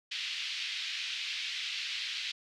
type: band-pass noise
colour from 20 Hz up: pink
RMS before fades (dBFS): -37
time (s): 0.11-2.32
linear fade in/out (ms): 10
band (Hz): 2400 to 4400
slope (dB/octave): 24
effects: none